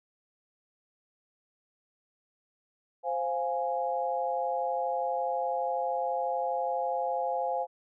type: chord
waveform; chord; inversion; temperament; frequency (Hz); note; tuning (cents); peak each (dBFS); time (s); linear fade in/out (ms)
sine; F minor; second; equal; 523.3 / 698.5 / 830.6; C5 / F5 / Ab5; 0 / 0 / 0; -32; 3.03-7.67; 50
effects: none